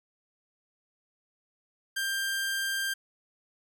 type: tone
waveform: sawtooth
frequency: 1587 Hz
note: G6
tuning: 21 cents sharp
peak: -25 dBFS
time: 1.96-2.94 s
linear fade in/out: 10 ms
effects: none